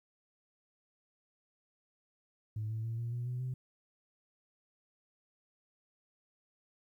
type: tone with pitch steps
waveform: sine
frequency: 107.9 / 111 / 114.18 / 117.46 / 120.83 / 124.3 / 127.87 Hz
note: A2 / A2 / A#2 / A#2 / B2 / B2 / C3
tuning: -33 / +16 / -35 / +14 / -37 / +12 / -39 cents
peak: -33 dBFS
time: 2.56-3.54 s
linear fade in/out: 5 ms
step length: 140 ms
effects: tanh soft clip ceiling -31 dBFS + 12-bit